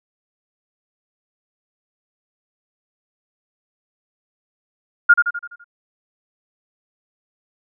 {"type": "tone with echo", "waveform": "sine", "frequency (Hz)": 1417, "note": "F6", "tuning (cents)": 25, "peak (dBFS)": -5, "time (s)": [5.09, 5.14], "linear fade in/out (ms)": 10, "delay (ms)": 84, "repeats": 6, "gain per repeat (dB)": -6, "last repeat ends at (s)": 5.644, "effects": []}